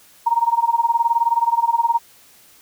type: tone with tremolo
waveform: sine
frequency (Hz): 932.3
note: A#5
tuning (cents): 0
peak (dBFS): -11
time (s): 0.26-1.99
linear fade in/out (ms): 10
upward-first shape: sine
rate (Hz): 19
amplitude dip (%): 90
effects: white hiss -50 dBFS RMS until 2.61 s